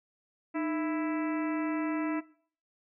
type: harmonic tone with a mistuned harmonic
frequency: 330.4 Hz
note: E4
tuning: 4 cents sharp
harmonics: 1 / 2 / 3 / 4 / 5 / 6 / 7 / 8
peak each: -30 / -38 / -41 / -42 / -47 / -44 / -48 / -49 dBFS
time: 0.54-2.21 s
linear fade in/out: 20 ms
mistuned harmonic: 1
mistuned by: -120 cents
effects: noise-tail reverb RT60 0.5 s tail -19 dB re dry